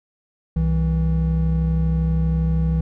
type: tone pair together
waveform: triangle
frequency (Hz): 64.93 / 162.2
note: C2 / E3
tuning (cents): -13 / -28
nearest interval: octave + major third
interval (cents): 1585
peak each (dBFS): -18 / -17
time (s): 0.56-2.81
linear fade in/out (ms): 5
effects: none